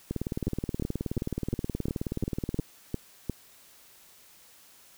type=two click trains; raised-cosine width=3 ms; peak=-17 / -16 dBFS; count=48 / 9; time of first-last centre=0.11-2.597 / 0.47-3.297 s; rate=18.9 / 2.83 Hz; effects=white hiss -56 dBFS RMS until 4.97 s